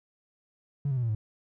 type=tone with pitch steps; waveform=triangle; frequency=141.9 / 132.4 / 123.53 / 115.26 / 107.54 Hz; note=C#3 / C3 / B2 / A#2 / A2; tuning=+41 / +21 / +1 / -19 / -39 cents; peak=-22 dBFS; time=0.85-1.15 s; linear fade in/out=5 ms; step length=60 ms; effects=tanh soft clip ceiling -22 dBFS